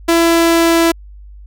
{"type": "tone with pitch glide", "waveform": "sawtooth", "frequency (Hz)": [334.9, 333], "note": ["E4", "E4"], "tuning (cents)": [27, 18], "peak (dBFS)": -5, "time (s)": [0.08, 0.92], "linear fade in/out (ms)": 10, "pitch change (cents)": -9, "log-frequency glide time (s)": [0.19, 0.79], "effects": ["added 50 Hz sine -33 dBFS peak until 1.46 s"]}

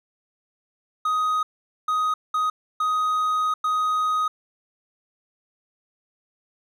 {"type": "tone bursts at uneven times", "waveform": "triangle", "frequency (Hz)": 1252, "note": "D#6", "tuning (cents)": 10, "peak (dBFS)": -18, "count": 5, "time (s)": [[1.05, 1.43], [1.88, 2.14], [2.34, 2.5], [2.8, 3.54], [3.64, 4.28]], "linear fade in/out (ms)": 5, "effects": []}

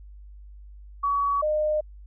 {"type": "tone pair in turn", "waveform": "sine", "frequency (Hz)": [1131, 609.6], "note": ["C#6", "D#5"], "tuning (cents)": [34, -36], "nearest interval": "major seventh", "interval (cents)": 1070, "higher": "first", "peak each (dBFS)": -21, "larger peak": "neither", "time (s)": [[1.03, 1.42], [1.42, 1.81]], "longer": "neither", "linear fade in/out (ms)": 10, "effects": ["added 50 Hz sine -42 dBFS peak until 2.06 s"]}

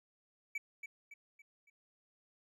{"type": "tone with echo", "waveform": "triangle", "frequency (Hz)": 2292, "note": "D7", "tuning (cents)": -43, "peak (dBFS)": -34, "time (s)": [0.55, 0.58], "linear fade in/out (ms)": 5, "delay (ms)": 280, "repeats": 4, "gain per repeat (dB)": -7, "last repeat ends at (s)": 1.7, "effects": []}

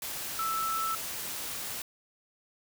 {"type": "tone in noise", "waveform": "sine", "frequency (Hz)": 1318.5, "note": "E6", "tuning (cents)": 0, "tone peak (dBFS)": -29, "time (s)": [0.39, 0.95], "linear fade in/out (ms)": 2, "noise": "white", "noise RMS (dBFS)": -37, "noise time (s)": [0.02, 1.82], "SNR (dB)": 5, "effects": []}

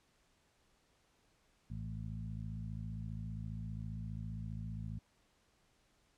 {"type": "harmonic tone with a mistuned harmonic", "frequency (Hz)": 55, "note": "A1", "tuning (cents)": 0, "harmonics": [1, 2, 3, 4], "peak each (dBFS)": [-46, -43, -46, -50], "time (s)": [1.7, 4.99], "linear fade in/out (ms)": 5, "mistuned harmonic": 1, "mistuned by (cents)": 87, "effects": ["pink hiss -73 dBFS RMS until 6.17 s", "low-pass 9000 Hz 12 dB/octave"]}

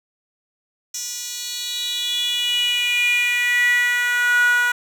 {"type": "tone with high-pass filter sweep", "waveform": "10% pulse", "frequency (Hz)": 486.2, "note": "B4", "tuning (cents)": -27, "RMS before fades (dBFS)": -20, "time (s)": [0.94, 4.72], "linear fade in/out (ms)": 5, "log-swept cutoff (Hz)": [5500, 1300], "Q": 7.3, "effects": []}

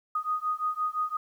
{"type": "beating tone pair", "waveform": "sine", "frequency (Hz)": [1240, 1245.8], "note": ["D#6", "D#6"], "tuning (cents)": [-6, 2], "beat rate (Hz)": 5.8, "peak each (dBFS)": -30, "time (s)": [0.15, 1.17], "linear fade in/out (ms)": 5, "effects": ["10-bit"]}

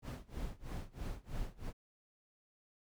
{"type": "noise with tremolo", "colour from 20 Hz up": "brown", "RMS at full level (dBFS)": -39, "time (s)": [0.02, 1.73], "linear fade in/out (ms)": 50, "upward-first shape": "sine", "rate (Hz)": 3.1, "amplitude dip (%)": 95, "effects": []}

